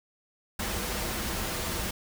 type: noise with comb filter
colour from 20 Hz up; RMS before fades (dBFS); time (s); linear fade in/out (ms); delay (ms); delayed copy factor
pink; -32; 0.59-1.91; 5; 7.1; -0.5
effects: none